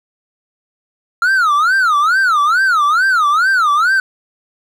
triangle tone with vibrato, 1349 Hz, E6, 40 cents sharp, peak -8 dBFS, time 1.22-4 s, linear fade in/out 2 ms, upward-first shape sine, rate 2.3 Hz, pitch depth 270 cents each way, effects none

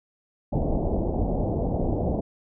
pink low-pass noise, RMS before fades -25 dBFS, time 0.52-2.21 s, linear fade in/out 10 ms, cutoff 760 Hz, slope 48 dB/octave, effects none

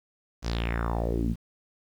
sawtooth tone with low-pass filter sweep, 57.6 Hz, A#1, 20 cents flat, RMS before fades -28 dBFS, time 0.42-1.36 s, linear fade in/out 50 ms, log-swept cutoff 6300 to 180 Hz, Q 4, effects 9-bit

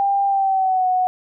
sine tone with pitch glide, 795 to 737.5 Hz, G5 to F#5, +24 to -6 cents, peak -15 dBFS, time 0-1.07 s, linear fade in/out 0 ms, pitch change -130 cents, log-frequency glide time 0.26-0.87 s, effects none

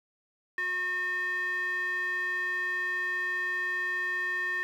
square tone with band-pass filter, 363 Hz, F#4, 33 cents flat, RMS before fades -31 dBFS, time 0.58-4.63 s, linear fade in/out 0 ms, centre 1800 Hz, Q 7.2, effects 10-bit

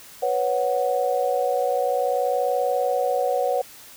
sine chord, B suspended second, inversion none, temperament equal, 493.9 / 554.4 / 740 Hz, B4 / C#5 / F#5, 0 / 0 / 0 cents, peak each -24 dBFS, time 0.22-3.62 s, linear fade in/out 10 ms, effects white hiss -45 dBFS RMS until 3.96 s

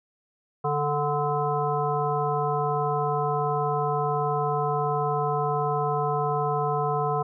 harmonic tone with a mistuned harmonic, 146.9 Hz, D3, 1 cent sharp, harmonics 1 / 3 / 5 / 7 / 9, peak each -29 / -28 / -28 / -29 / -33 dBFS, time 0.64-7.23 s, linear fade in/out 10 ms, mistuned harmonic 9, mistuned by -33 cents, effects none

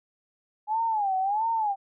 sine tone with vibrato, 830.6 Hz, G#5, in tune, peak -23 dBFS, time 0.67-1.76 s, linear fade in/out 50 ms, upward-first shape sine, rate 1.5 Hz, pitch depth 170 cents each way, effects none

